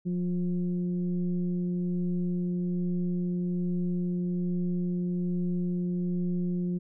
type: tone with frequency modulation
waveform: sine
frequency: 177.6 Hz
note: F3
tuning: 29 cents sharp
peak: -26 dBFS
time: 0.05-6.79 s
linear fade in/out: 20 ms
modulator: 177 Hz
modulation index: 0.55
effects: none